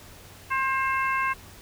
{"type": "harmonic tone", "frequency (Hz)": 532, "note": "C5", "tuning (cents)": 29, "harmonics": [2, 3, 4, 5], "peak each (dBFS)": [-25, -29, -31, -33], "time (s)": [0.5, 1.34], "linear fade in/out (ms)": 20, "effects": ["added 93 Hz sine -51 dBFS peak until 1.61 s", "pink hiss -48 dBFS RMS until 1.61 s"]}